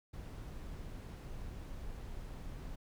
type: noise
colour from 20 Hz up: brown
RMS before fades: -45 dBFS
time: 0.13-2.76 s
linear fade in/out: 10 ms
effects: none